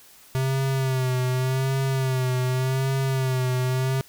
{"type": "tone with vibrato", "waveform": "square", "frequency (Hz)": 130.81, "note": "C3", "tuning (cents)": 0, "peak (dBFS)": -22, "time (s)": [0.35, 4.01], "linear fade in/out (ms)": 0, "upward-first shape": "sine", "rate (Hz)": 0.86, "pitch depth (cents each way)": 51, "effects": ["white hiss -51 dBFS RMS until 4.08 s"]}